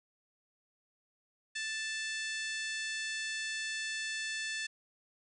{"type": "harmonic tone with a mistuned harmonic", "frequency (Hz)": 880, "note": "A5", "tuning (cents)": 0, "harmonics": [2, 3, 4, 5, 6, 7, 8, 9, 10], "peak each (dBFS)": [-38, -42, -44, -46, -48, -49, -50, -51, -52], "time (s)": [1.55, 4.67], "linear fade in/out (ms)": 10, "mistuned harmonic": 10, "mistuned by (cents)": 33, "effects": []}